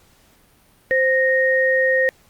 sine tone pair together, 521.9 / 1860 Hz, C5 / A#6, -4 / -4 cents, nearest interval octave + minor seventh, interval 2200 cents, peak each -17 dBFS, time 0.91-2.09 s, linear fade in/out 0 ms, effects pink hiss -55 dBFS RMS until 2.29 s + Opus 48 kbps

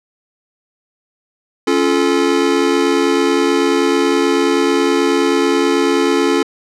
square chord, Db augmented, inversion none, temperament just, 277.2 / 346.5 / 433.1 Hz, Db4 / F4 / A4, 0 / -14 / -27 cents, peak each -17 dBFS, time 1.67-6.43 s, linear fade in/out 5 ms, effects low-pass 7000 Hz 12 dB/octave

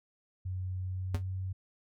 sine tone with pitch glide, 92.5 to 93.95 Hz, F#2 to F#2, 0 to +27 cents, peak -33 dBFS, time 0.45-1.53 s, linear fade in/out 10 ms, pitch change +27 cents, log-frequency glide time 0.83-1.34 s
square tone with exponential decay, 82.41 Hz, E2, in tune, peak -29 dBFS, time 1.14-1.23 s, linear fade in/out 5 ms, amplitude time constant 19 ms
effects none

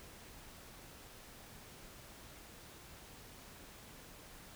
silence, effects pink hiss -55 dBFS RMS until 4.55 s

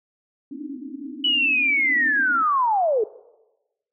pink band-pass noise, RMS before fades -35 dBFS, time 0.51-2.43 s, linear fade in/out 5 ms, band 250 to 310 Hz, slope 96 dB/octave
sine linear sweep, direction down, 2978 to 406.1 Hz, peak -17 dBFS, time 1.24-3.04 s, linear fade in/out 5 ms
effects noise-tail reverb RT60 1.0 s tail -19 dB re dry

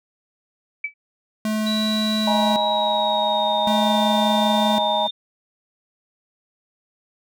sine tone with exponential decay, 2301 Hz, D7, 36 cents flat, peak -19 dBFS, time 0.84-0.94 s, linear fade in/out 5 ms, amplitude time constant 20 ms
square tone with tremolo, 215.8 Hz, A3, 33 cents flat, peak -21 dBFS, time 1.45-5.08 s, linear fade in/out 2 ms, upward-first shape square, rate 0.45 Hz, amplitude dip 80%
sine tone with pitch glide, 3925 to 3620 Hz, B7 to A7, -11 to +48 cents, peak -24 dBFS, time 1.66-5.11 s, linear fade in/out 10 ms, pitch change -141 cents, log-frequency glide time 2.23-3.95 s
sine chord, D# suspended fourth, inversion none, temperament equal with one note detuned, 622.3 / 830.6 / 952.5 Hz, D#5 / G#5 / A#5, 0 / 0 / +37 cents, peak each -23 dBFS, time 2.27-5.07 s, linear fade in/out 5 ms
effects none

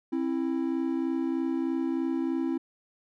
triangle tone pair together, 266.4 / 329.6 Hz, C4 / E4, +31 / 0 cents, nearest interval major third, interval 369 cents, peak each -27 / -27 dBFS, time 0.12-2.58 s, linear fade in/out 10 ms, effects none

